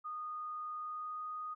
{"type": "tone with pitch glide", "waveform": "sine", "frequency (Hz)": [1232, 1240.6], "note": ["D#6", "D#6"], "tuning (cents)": [-17, -5], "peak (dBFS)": -39, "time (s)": [0.04, 1.55], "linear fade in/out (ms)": 20, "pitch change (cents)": 12, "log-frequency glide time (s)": [0.75, 1.26], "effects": []}